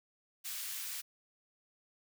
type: high-pass noise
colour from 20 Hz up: white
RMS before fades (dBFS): -41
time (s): 0.44-1.02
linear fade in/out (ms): 20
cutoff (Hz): 1700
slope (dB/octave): 12
effects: none